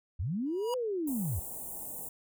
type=linear two-way sweep; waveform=sine; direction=up then down; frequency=66.1 to 517 to 66.1 Hz; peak=-30 dBFS; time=0.19-1.4 s; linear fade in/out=10 ms; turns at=0.75 s
type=tone with exponential growth; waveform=square; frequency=965 Hz; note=B5; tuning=40 cents flat; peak=-32 dBFS; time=0.46-0.74 s; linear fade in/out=1 ms; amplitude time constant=59 ms
type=band-stop noise; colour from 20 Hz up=white; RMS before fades=-41 dBFS; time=1.07-2.09 s; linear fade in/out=5 ms; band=900 to 7700 Hz; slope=48 dB/octave
effects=none